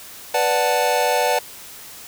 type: chord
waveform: square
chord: B minor seventh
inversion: none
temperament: equal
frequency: 493.9 / 587.3 / 740 / 880 Hz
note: B4 / D5 / F#5 / A5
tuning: 0 / 0 / 0 / 0 cents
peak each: -23 dBFS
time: 0.34-1.39 s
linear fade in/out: 5 ms
effects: white hiss -39 dBFS RMS until 2.07 s